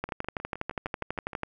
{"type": "two click trains", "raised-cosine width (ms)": 0.5, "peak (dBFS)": [-15, -24], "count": [18, 9], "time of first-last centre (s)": [[0.04, 1.433], [0.09, 1.332]], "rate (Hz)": [12.2, 6.44], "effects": []}